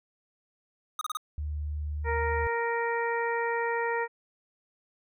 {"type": "tone bursts", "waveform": "square", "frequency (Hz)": 1244.5, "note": "D#6", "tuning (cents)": 0, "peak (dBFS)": -30, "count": 4, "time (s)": [0.99, 1.171], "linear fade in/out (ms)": 2, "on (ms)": 22, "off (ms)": 31}
{"type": "tone with pitch glide", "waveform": "sine", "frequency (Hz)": [74.7, 76.49], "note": ["D2", "D#2"], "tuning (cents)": [30, -29], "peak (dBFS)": -30, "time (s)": [1.38, 2.47], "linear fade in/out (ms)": 0, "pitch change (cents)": 41, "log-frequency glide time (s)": [1.95, 2.3]}
{"type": "harmonic tone", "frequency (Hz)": 466.2, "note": "A#4", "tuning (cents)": 0, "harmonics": [1, 2, 3, 4, 5], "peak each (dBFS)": [-30, -31, -38, -33, -41], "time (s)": [2.04, 4.08], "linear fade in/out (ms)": 50}
{"effects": []}